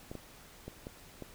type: clicks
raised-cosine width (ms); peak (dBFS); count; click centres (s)
2; -28; 5; 0.115 / 0.153 / 0.68 / 0.869 / 1.223
effects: pink hiss -55 dBFS RMS until 1.34 s